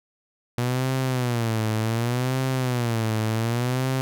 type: tone with vibrato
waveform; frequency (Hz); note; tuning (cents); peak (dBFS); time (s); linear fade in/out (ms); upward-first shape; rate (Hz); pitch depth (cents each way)
sawtooth; 119.9; A#2; +49; -18; 0.58-4.01; 0; sine; 0.67; 160
effects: none